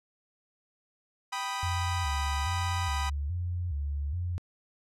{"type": "chord", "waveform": "sawtooth", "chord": "G augmented", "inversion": "none", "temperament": "equal", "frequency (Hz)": [784, 987.8, 1244.5], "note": ["G5", "B5", "D#6"], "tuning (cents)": [0, 0, 0], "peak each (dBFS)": [-34, -30, -34], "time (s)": [1.32, 3.1], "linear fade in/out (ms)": 10}
{"type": "tone with vibrato", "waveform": "sine", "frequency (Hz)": 79.6, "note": "D#2", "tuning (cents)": 40, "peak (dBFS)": -29, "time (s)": [1.63, 4.38], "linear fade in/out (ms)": 0, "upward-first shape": "square", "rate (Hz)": 1.2, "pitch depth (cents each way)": 180}
{"effects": ["low-pass 9000 Hz 12 dB/octave"]}